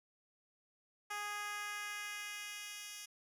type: tone with high-pass filter sweep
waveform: 10% pulse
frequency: 413.7 Hz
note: G#4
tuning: 7 cents flat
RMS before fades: -44 dBFS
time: 1.1-3.06 s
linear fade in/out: 10 ms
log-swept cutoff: 880 to 3900 Hz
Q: 1.1
effects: resampled to 32000 Hz